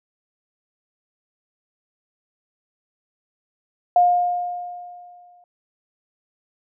sine tone with exponential decay, 710 Hz, F5, 28 cents sharp, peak -10 dBFS, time 3.96-5.44 s, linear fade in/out 2 ms, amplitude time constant 320 ms, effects none

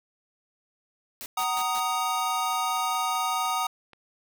white noise bursts, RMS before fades -38 dBFS, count 4, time 1.21-1.796 s, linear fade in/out 0 ms, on 49 ms, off 130 ms
square chord, D# minor, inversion first, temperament equal with one note detuned, 751.6 / 932.3 / 1244.5 Hz, F#5 / A#5 / D#6, +27 / 0 / 0 cents, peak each -31 / -31 / -29 dBFS, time 1.37-3.67 s, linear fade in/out 5 ms
clicks, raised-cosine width 0.3 ms, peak -33 dBFS, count 9, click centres 1.923 / 2.53 / 2.771 / 2.949 / 3.153 / 3.456 / 3.497 / 3.653 / 3.933 s
effects none

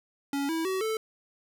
square tone with pitch steps, 280.2 / 325.6 / 378.4 / 439.7 Hz, C#4 / E4 / F#4 / A4, +19 / -21 / +39 / -1 cents, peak -28 dBFS, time 0.33-0.97 s, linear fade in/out 2 ms, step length 160 ms, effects none

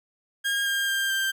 30% pulse tone with pitch steps, 1621 / 1606.1 / 1591.3 / 1576.7 Hz, G#6 / G6 / G6 / G6, -42 / +42 / +26 / +10 cents, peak -21 dBFS, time 0.44-1.32 s, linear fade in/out 20 ms, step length 220 ms, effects none

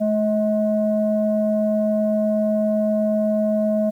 sine tone pair together, 214.7 / 636.2 Hz, A3 / D#5, -42 / +38 cents, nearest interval octave + perfect fifth, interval 1880 cents, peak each -19 dBFS, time 0-3.91 s, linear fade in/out 20 ms, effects tanh soft clip ceiling -9 dBFS + 9-bit

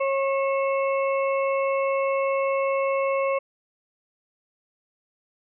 harmonic tone with a mistuned harmonic, 545 Hz, C#5, 29 cents flat, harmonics 1 / 2 / 4 / 5, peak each -22 / -28 / -34 / -36 dBFS, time 0-3.39 s, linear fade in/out 10 ms, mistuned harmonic 5, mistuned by -41 cents, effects none

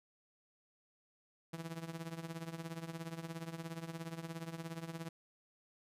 sawtooth tone with tremolo, 164.81 Hz, E3, in tune, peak -35 dBFS, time 1.53-5.09 s, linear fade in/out 5 ms, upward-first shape triangle, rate 17 Hz, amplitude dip 85%, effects resampled to 32000 Hz

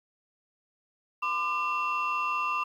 sine tone cluster, 1020 / 1195 / 2715 Hz, C6 / D6 / F7, -44 / +30 / -50 cents, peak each -31 / -28 / -31 dBFS, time 1.22-2.64 s, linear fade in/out 10 ms, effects tanh soft clip ceiling -21 dBFS + 10-bit

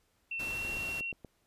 sine tone with pitch glide, 2699 to 2734 Hz, E7 to F7, +40 to -37 cents, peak -34 dBFS, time 0.31-1.12 s, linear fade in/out 5 ms, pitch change +23 cents, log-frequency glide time 0.42-0.66 s
pink noise, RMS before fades -44 dBFS, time 0.39-1.01 s, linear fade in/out 10 ms
click train, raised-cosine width 2 ms, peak -32 dBFS, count 6, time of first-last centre 0.65-1.247 s, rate 8.37 Hz
effects pink hiss -73 dBFS RMS until 1.46 s + resampled to 32000 Hz

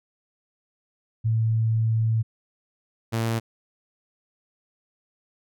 sine / sawtooth tone pair in turn, 112 / 113.96 Hz, A2 / A#2, +31 / -39 cents, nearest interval unison, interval 30 cents, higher second, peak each -19 dBFS, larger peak neither, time 1.24-2.23 / 3.12-3.4 s, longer first, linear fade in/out 20 ms, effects none

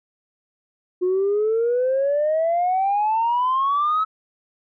sine exponential sweep, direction up, 357.6 to 1300 Hz, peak -16 dBFS, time 1.01-4.05 s, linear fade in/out 20 ms, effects tanh soft clip ceiling -14 dBFS

